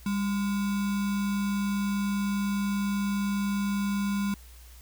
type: tone with sample-and-hold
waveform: sine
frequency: 200 Hz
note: G3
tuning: 35 cents sharp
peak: -25 dBFS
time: 0.06-4.34 s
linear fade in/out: 2 ms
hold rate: 1225 Hz
effects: added 60 Hz sine -47 dBFS peak until 4.81 s + white hiss -55 dBFS RMS until 4.81 s